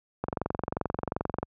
click train, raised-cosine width 1 ms, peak -14 dBFS, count 28, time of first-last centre 0.24-1.429 s, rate 22.7 Hz, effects high-pass 60 Hz 12 dB/octave

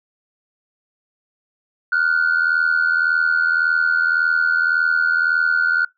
sine tone pair together, 1418 / 1499.8 Hz, F6 / F#6, +26 / +23 cents, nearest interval minor second, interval 97 cents, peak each -16 dBFS, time 1.92-5.85 s, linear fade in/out 5 ms, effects noise-tail reverb RT60 0.2 s tail -26 dB re dry + tanh soft clip ceiling -10 dBFS

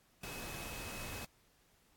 sine tone in noise, 2561 Hz, D#7, 49 cents sharp, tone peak -50 dBFS, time 0.23-1.25 s, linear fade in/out 5 ms, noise pink, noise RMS -45 dBFS, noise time 0.23-1.25 s, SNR -8 dB, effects pink hiss -70 dBFS RMS until 1.96 s + AAC 64 kbps

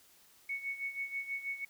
sine tone with tremolo, 2217 Hz, C#7, in tune, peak -33 dBFS, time 0.49-1.65 s, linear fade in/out 5 ms, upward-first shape sine, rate 6.2 Hz, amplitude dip 75%, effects white hiss -63 dBFS RMS until 1.69 s

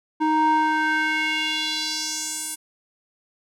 square tone with band-pass filter sweep, 311.1 Hz, D#4, in tune, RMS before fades -23 dBFS, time 0.2-2.56 s, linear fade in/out 20 ms, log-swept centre 670 to 10000 Hz, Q 2.6, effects none

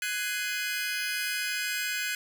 sawtooth chord, Ab dominant seventh, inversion third, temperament just, 1495.1 / 1661.2 / 2077 / 2492 Hz, Gb6 / Ab6 / C7 / Eb7, +18 / 0 / -13 / +2 cents, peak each -30 / -32 / -34 / -31 dBFS, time 0.02-2.15 s, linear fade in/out 2 ms, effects none

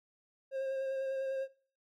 triangle tone with vibrato, 535 Hz, C5, 38 cents sharp, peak -31 dBFS, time 0.51-1.48 s, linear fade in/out 50 ms, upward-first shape square, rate 10 Hz, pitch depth 13 cents each way, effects noise-tail reverb RT60 0.4 s tail -19 dB re dry

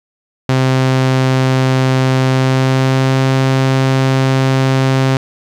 sawtooth tone with pitch glide, 130.81 to 132.71 Hz, C3 to C3, 0 to +25 cents, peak -6 dBFS, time 0.49-5.17 s, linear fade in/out 2 ms, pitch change +25 cents, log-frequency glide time 2.28-3.24 s, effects low-pass 6000 Hz 12 dB/octave + 8-bit

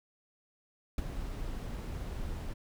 brown noise with ADSR envelope, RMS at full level -29 dBFS, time 0.98-2.54 s, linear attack 3 ms, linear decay 21 ms, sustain -9 dB, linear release 16 ms, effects none

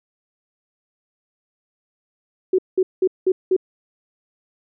sine tone bursts, 373.1 Hz, F#4, 14 cents sharp, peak -13 dBFS, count 5, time 2.53-3.565 s, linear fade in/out 5 ms, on 55 ms, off 190 ms, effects none

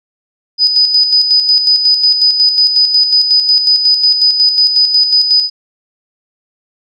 sine tone with tremolo, 4985 Hz, D#8, 2 cents sharp, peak -5 dBFS, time 0.58-5.5 s, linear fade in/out 50 ms, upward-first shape square, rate 5.5 Hz, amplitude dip 50%, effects none

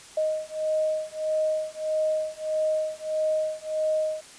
sine beating tone pair, 622.3 / 623.9 Hz, D#5 / D#5, 0 / +5 cents, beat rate 1.6 Hz, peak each -27 dBFS, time 0.17-4.21 s, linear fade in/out 5 ms, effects white hiss -47 dBFS RMS until 4.38 s + resampled to 22050 Hz

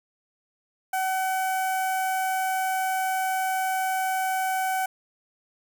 sawtooth tone with notch filter, 756 Hz, F#5, 37 cents sharp, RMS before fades -26 dBFS, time 0.93-4.86 s, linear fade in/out 5 ms, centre 4000 Hz, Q 0.64, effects none

